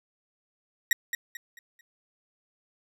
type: tone with echo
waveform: 40% pulse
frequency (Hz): 1894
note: A#6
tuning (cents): +27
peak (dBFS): -18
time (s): 0.91-0.93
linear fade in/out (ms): 2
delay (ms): 220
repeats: 4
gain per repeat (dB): -9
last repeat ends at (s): 1.81
effects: none